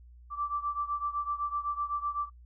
sine beating tone pair, 1166 / 1173.9 Hz, D6 / D6, -13 / -1 cents, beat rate 7.9 Hz, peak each -32 / -35 dBFS, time 0.3-2.3 s, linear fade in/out 50 ms, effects noise-tail reverb RT60 0.1 s tail -24 dB re dry + added 60 Hz sine -50 dBFS peak until 2.45 s

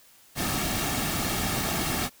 pink noise with comb filter, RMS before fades -28 dBFS, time 0.35-2.1 s, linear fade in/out 50 ms, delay 2 ms, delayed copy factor -0.55, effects white hiss -56 dBFS RMS until 2.2 s

